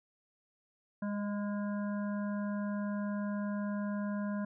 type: harmonic tone with a mistuned harmonic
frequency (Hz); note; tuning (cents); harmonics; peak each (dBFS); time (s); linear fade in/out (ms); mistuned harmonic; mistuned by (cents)
204.2; G#3; -29; 1 / 3 / 5 / 7 / 8; -33 / -43 / -47 / -50 / -51; 1.02-4.45; 5; 3; +22
effects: none